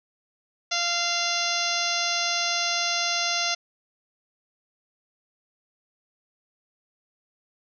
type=harmonic tone with a mistuned harmonic; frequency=692 Hz; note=F5; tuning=16 cents flat; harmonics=1 / 2 / 3 / 4 / 5 / 6 / 7 / 8 / 9; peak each=-32 / -32 / -32 / -32 / -32 / -32 / -32 / -32 / -32 dBFS; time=0.71-3.55 s; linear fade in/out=10 ms; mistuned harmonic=7; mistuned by=+16 cents; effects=none